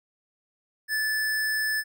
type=tone; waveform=square; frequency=1741 Hz; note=A6; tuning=19 cents flat; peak=-25 dBFS; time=0.88-1.84 s; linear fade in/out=50 ms; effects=none